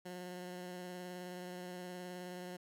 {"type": "tone with vibrato", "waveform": "15% pulse", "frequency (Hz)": 180, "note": "F#3", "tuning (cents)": -47, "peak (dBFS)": -38, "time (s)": [0.05, 2.57], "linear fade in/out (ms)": 10, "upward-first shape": "sine", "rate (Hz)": 19, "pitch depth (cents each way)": 19, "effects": []}